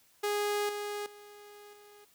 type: tone with level steps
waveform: sawtooth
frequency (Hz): 413.1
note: G#4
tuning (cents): -9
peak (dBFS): -25 / -31 / -46 / -50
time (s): 0.23-2.05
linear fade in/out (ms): 10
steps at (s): 0.69 / 1.06 / 1.73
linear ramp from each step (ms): 2
effects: white hiss -65 dBFS RMS until 2.14 s